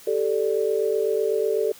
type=chord; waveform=sine; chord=G suspended second; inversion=none; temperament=equal; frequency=392 / 440 / 587.3 Hz; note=G4 / A4 / D5; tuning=0 / 0 / 0 cents; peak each=-25 / -22 / -28 dBFS; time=0.07-1.72 s; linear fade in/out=5 ms; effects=white hiss -47 dBFS RMS until 1.79 s + high-pass 60 Hz 12 dB/octave